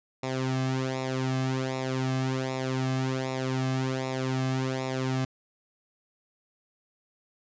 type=tone with flanger; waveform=sawtooth; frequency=130.81 Hz; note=C3; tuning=in tune; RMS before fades=-29 dBFS; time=0.23-5.25 s; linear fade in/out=5 ms; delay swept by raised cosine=0.64 to 2.14 ms; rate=1.3 Hz; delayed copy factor=-0.75; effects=resampled to 16000 Hz